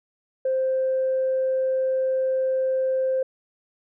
sine tone, 523.3 Hz, C5, in tune, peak -19 dBFS, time 0.45-3.23 s, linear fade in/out 5 ms, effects tanh soft clip ceiling -16 dBFS

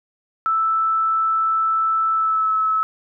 sine tone with pitch glide, 1318.5 to 1298.1 Hz, E6 to E6, 0 to -27 cents, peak -16 dBFS, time 0.46-2.83 s, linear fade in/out 0 ms, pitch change -27 cents, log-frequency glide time 2.12-2.54 s, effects none

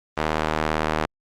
sawtooth tone with band-pass filter, 77.78 Hz, D#2, in tune, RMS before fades -24 dBFS, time 0.17-1.06 s, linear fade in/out 10 ms, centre 1100 Hz, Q 0.67, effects Opus 32 kbps

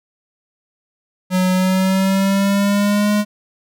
square tone with pitch glide, 184.4 to 208.2 Hz, F#3 to G#3, -6 to +5 cents, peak -14 dBFS, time 1.3-3.25 s, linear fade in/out 50 ms, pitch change +211 cents, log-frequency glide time 1.53-3.12 s, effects none

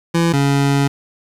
25% pulse tone pair in turn, 168.1 / 140.06 Hz, E3 / C#3, +34 / +18 cents, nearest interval minor third, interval 316 cents, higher first, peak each -9 / -9 dBFS, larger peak neither, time 0.14-0.33 / 0.33-0.88 s, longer second, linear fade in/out 10 ms, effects low-pass 10000 Hz 12 dB/octave + 7-bit

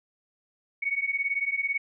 sine beating tone pair, 2217 / 2235 Hz, C#7 / C#7, 0 / +14 cents, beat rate 18 Hz, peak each -29 / -28 dBFS, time 0.82-1.78 s, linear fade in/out 10 ms, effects none

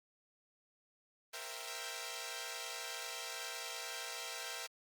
5% pulse chord, C dominant seventh, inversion third, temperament equal with one note detuned, 466.2 / 523.3 / 661.2 / 784 Hz, Bb4 / C5 / E5 / G5, 0 / 0 / +5 / 0 cents, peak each -36 / -38 / -35 / -36 dBFS, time 1.33-4.67 s, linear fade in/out 10 ms, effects Opus 24 kbps

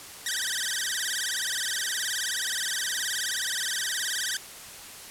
10% pulse tone with vibrato, 1718 Hz, A6, 42 cents flat, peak -18 dBFS, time 0.26-4.37 s, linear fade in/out 2 ms, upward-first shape sine, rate 19 Hz, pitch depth 220 cents each way, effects white hiss -43 dBFS RMS until 5.1 s + low-pass 12000 Hz 12 dB/octave

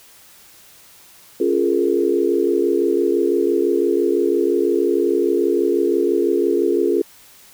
sine chord, Bb minor seventh, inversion first, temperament equal with one note detuned, 277.2 / 349.2 / 415.3 / 461.1 Hz, Db4 / F4 / Ab4 / Bb4, 0 / 0 / 0 / -19 cents, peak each -23 / -18 / -19 / -23 dBFS, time 1.4-7.02 s, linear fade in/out 5 ms, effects white hiss -47 dBFS RMS until 7.53 s

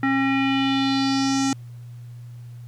square tone with low-pass filter sweep, 270 Hz, C#4, 45 cents flat, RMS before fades -21 dBFS, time 0.03-1.53 s, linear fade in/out 2 ms, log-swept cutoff 1800 to 7000 Hz, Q 3.6, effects added 120 Hz sine -36 dBFS peak until 2.67 s + pink hiss -59 dBFS RMS until 2.67 s

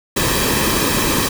pink noise with comb filter, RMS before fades -17 dBFS, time 0.16-1.29 s, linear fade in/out 10 ms, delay 1.4 ms, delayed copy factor -0.6, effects none

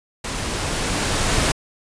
pink noise with level ramp, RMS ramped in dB -27 to -18 dBFS, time 0.24-1.52 s, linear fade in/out 5 ms, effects resampled to 22050 Hz

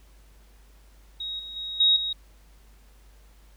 sine tone with level steps, 3780 Hz, A#7, 23 cents sharp, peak -30 / -36 / -31 / -16 / -26 dBFS, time 1.2-2.13 s, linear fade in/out 5 ms, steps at 1.39 / 1.56 / 1.8 / 1.96 s, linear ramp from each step 5 ms, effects added 50 Hz sine -51 dBFS peak until 3.56 s + pink hiss -61 dBFS RMS until 3.56 s

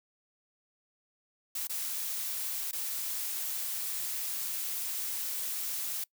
blue noise with dropouts, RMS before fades -35 dBFS, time 1.55-6.04 s, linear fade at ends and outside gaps 5 ms, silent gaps 1.672-1.695 / 2.713-2.729 s, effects noise-tail reverb RT60 0.1 s tail -23 dB re dry

